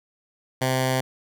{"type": "tone with notch filter", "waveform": "10% pulse", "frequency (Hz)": 130, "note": "C3", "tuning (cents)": -11, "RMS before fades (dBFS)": -23, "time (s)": [0.61, 1.01], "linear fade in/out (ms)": 10, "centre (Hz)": 330, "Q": 1.6, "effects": []}